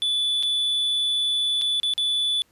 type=tone with dropouts; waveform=triangle; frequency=3468 Hz; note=A7; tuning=26 cents flat; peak=-19 dBFS; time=0.02-2.42 s; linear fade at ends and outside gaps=0 ms; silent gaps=0.427-0.433 / 1.614-1.619 / 1.8-1.832 / 1.937-1.979 s; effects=pink hiss -63 dBFS RMS until 2.51 s + resampled to 32000 Hz